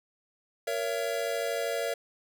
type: chord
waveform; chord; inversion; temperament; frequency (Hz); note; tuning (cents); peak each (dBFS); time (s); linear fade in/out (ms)
square; A# diminished; none; just; 466.2 / 559.4 / 671.3; A#4 / C#5 / E5; 0 / +16 / +31; -34; 0.67-1.94; 5
effects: none